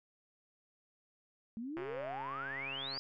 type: exponential sweep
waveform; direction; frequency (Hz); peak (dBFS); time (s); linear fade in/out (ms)
sine; up; 215.1 to 4935; -39; 1.57-2.99; 0
type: click train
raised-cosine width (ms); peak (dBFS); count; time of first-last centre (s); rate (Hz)
0.5; -31; 165; 1.77-2.976; 136
effects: none